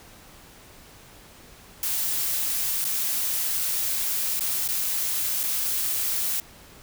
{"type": "noise with dropouts", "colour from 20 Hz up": "blue", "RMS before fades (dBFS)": -26, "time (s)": [1.83, 6.4], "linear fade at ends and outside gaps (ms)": 1, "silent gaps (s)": [[2.843, 2.85], [4.395, 4.407], [4.678, 4.687], [5.432, 5.437]], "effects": ["pink hiss -49 dBFS RMS until 6.82 s"]}